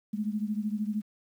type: beating tone pair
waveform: sine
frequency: 207.7 / 220.7 Hz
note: G#3 / A3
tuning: 0 / +5 cents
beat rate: 13 Hz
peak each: -30 / -33 dBFS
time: 0.13-1.02 s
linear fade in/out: 10 ms
effects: 10-bit